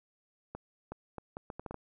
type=accelerating click train; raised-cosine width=1 ms; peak=-26 dBFS; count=9; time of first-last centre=0.55-1.743 s; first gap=370 ms; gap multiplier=0.71; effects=none